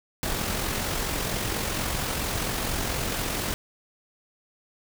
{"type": "noise with amplitude modulation", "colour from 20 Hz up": "pink", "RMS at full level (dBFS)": -27, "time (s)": [0.23, 3.54], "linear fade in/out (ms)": 0, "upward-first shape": "sine", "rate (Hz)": 44.3, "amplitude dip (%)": 35, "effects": []}